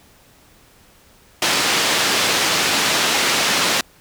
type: band-pass noise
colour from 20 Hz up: white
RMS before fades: -18 dBFS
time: 1.42-3.81 s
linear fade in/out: 2 ms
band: 160 to 4800 Hz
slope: 12 dB/octave
effects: pink hiss -51 dBFS RMS until 4 s